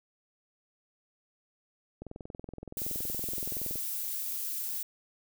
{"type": "click train", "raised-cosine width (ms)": 2, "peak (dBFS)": -28, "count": 38, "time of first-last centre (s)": [2.02, 3.757], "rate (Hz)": 21.3}
{"type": "noise", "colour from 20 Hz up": "violet", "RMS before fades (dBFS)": -35, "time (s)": [2.77, 4.83], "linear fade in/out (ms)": 5}
{"effects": []}